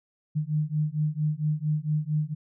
sine beating tone pair, 150.1 / 154.5 Hz, D3 / D#3, +38 / -12 cents, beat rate 4.4 Hz, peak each -27 dBFS, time 0.35-2.35 s, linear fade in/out 20 ms, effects none

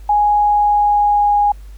sine tone with pitch glide, 830.6 to 823 Hz, G#5 to G#5, 0 to -16 cents, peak -10 dBFS, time 0.09-1.52 s, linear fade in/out 5 ms, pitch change -16 cents, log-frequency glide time 0.36-1.36 s, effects added 50 Hz sine -32 dBFS peak until 1.77 s + pink hiss -52 dBFS RMS until 1.77 s

